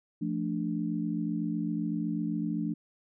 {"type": "chord", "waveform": "sine", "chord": "D minor", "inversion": "first", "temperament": "equal with one note detuned", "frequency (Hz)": [172.11, 220, 293.7], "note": ["F3", "A3", "D4"], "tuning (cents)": [-25, 0, 0], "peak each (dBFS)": -33, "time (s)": [0.21, 2.74], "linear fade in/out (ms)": 10, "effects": []}